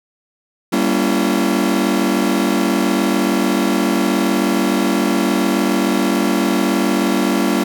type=chord; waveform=40% pulse; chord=G diminished seventh; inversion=none; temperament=just; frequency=196 / 235.2 / 282.2 / 338.7 Hz; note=G3 / Bb3 / Db4 / Fb4; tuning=0 / +16 / +31 / +47 cents; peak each=-19 dBFS; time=0.72-7.64 s; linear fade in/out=10 ms; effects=none